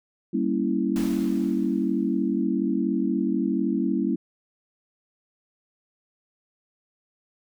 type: chord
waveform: sine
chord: G diminished seventh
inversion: none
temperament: equal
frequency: 196 / 233.1 / 277.2 / 329.6 Hz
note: G3 / Bb3 / Db4 / Fb4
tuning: 0 / 0 / 0 / 0 cents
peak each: -27 dBFS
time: 0.33-4.16 s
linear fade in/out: 10 ms
type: noise with exponential decay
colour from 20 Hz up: pink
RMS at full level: -36 dBFS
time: 0.96-2.44 s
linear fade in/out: 0 ms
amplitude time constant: 320 ms
effects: none